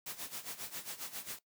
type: noise with tremolo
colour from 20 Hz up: white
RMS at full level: -41 dBFS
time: 0.06-1.39 s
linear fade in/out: 5 ms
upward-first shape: sine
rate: 7.4 Hz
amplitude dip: 80%
effects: noise-tail reverb RT60 0.1 s tail -17 dB re dry + high-pass 100 Hz 12 dB/octave